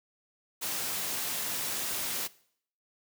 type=noise with amplitude modulation; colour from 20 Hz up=white; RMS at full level=-32 dBFS; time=0.61-2.28 s; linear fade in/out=20 ms; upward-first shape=sine; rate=247 Hz; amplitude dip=30%; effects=noise-tail reverb RT60 0.6 s tail -20 dB re dry + high-pass 100 Hz 12 dB/octave